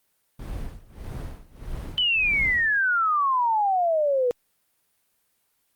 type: noise with tremolo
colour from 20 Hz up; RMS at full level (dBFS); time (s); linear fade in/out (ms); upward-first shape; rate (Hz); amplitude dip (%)
brown; -32; 0.39-2.78; 5; sine; 1.6; 90
type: exponential sweep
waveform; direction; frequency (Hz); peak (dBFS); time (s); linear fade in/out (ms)
sine; down; 3051 to 479.2; -19; 1.98-4.31; 0
effects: white hiss -70 dBFS RMS until 5.75 s + Opus 32 kbps